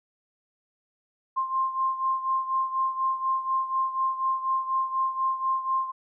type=beating tone pair; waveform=sine; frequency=1054 / 1058.1 Hz; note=C6 / C6; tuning=+12 / +19 cents; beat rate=4.1 Hz; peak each=-25 / -30 dBFS; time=1.36-5.92 s; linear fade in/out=20 ms; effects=none